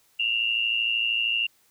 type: tone pair together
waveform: sine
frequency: 2726 / 2839 Hz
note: F7 / F7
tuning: -43 / +28 cents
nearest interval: minor second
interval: 71 cents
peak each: -25 dBFS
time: 0.19-1.47 s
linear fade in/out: 10 ms
effects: white hiss -63 dBFS RMS until 1.7 s